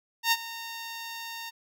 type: tone with ADSR envelope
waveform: 10% pulse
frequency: 919 Hz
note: A#5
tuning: 25 cents flat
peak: -11 dBFS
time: 0.23-1.51 s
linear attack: 87 ms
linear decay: 44 ms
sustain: -17 dB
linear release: 25 ms
effects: none